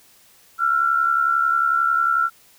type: tone pair together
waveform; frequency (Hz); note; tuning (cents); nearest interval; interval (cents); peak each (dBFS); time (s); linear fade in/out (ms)
sine; 1347.9 / 1419; E6 / F6; +38 / +27; minor second; 89; -17 / -22; 0.58-2.3; 50
effects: white hiss -53 dBFS RMS until 2.58 s